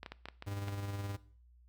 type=clicks; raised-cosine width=0.3 ms; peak=-27 dBFS; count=7; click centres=0.031 / 0.062 / 0.12 / 0.256 / 0.286 / 0.424 / 0.683 s
type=tone with tremolo; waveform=45% pulse; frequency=100 Hz; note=G2; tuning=35 cents sharp; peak=-36 dBFS; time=0.46-1.17 s; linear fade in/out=20 ms; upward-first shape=square; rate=19 Hz; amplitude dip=30%
effects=noise-tail reverb RT60 0.5 s tail -19 dB re dry + added 60 Hz sine -59 dBFS peak until 1.68 s